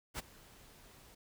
pink noise with ADSR envelope, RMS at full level -38 dBFS, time 0.14-1.15 s, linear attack 48 ms, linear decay 20 ms, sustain -21 dB, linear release 8 ms, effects none

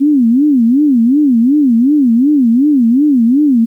sine tone with vibrato, 261.6 Hz, C4, in tune, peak -6 dBFS, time 0-3.66 s, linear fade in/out 20 ms, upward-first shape sine, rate 2.7 Hz, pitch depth 250 cents each way, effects 8-bit

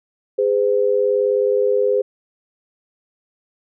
sine tone pair together, 410.1 / 509 Hz, G#4 / C5, -22 / -48 cents, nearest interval major third, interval 374 cents, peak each -17 dBFS, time 0.38-2.02 s, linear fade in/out 10 ms, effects none

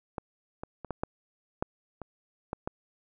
clicks, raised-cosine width 1 ms, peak -19 / -23 / -25 / -18 / -15 / -14 / -25 / -18 / -18 dBFS, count 9, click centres 0.182 / 0.635 / 0.847 / 0.907 / 1.035 / 1.625 / 2.017 / 2.531 / 2.675 s, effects none

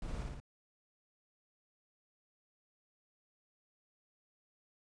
brown noise with echo, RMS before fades -40 dBFS, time 0.02-0.23 s, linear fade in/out 2 ms, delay 57 ms, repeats 3, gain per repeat -2 dB, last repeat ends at 0.401 s, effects resampled to 22050 Hz

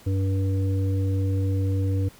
harmonic tone, 96.3 Hz, G2, 30 cents flat, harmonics 1 / 3 / 5, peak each -21 / -31 / -35 dBFS, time 0.06-2.09 s, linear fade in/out 10 ms, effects pink hiss -51 dBFS RMS until 2.19 s

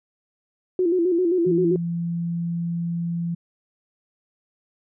sine tone with vibrato, 351.8 Hz, F4, 13 cents sharp, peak -17 dBFS, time 0.79-1.76 s, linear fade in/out 2 ms, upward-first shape square, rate 7.6 Hz, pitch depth 73 cents each way
sine tone, 170 Hz, F3, 46 cents flat, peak -23 dBFS, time 1.46-3.35 s, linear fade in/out 10 ms
effects none

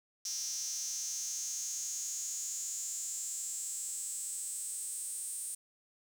sawtooth tone with high-pass filter sweep, 265.2 Hz, C4, 23 cents sharp, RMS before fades -39 dBFS, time 0.25-5.55 s, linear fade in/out 5 ms, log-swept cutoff 5800 to 8800 Hz, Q 8.3, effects none

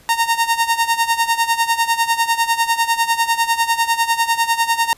sawtooth tone with tremolo, 922 Hz, A#5, 19 cents flat, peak -8 dBFS, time 0.09-4.93 s, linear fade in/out 0 ms, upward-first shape sine, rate 10 Hz, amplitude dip 80%, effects pink hiss -49 dBFS RMS until 4.97 s + resampled to 32000 Hz

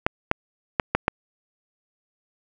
clicks, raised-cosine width 0.5 ms, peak -3 dBFS, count 5, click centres 0.065 / 0.314 / 0.798 / 0.95 / 1.081 s, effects none

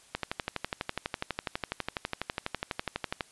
click train, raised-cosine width 0.3 ms, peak -14 dBFS, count 38, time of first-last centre 0.15-3.208 s, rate 12.1 Hz, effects white hiss -58 dBFS RMS until 3.31 s + resampled to 24000 Hz

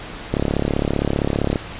click train, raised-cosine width 2 ms, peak -5 dBFS, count 44, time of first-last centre 0.34-1.558 s, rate 35.3 Hz, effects pink hiss -33 dBFS RMS until 1.79 s + resampled to 8000 Hz

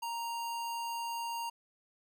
square tone, 932.3 Hz, A#5, in tune, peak -36 dBFS, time 0.02-1.5 s, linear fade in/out 10 ms, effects 13-bit

